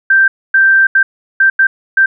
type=tone bursts at uneven times; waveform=sine; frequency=1568 Hz; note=G6; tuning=in tune; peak=-5 dBFS; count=6; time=0.1-0.28 / 0.54-0.87 / 0.95-1.03 / 1.4-1.5 / 1.59-1.67 / 1.97-2.06 s; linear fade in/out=5 ms; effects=none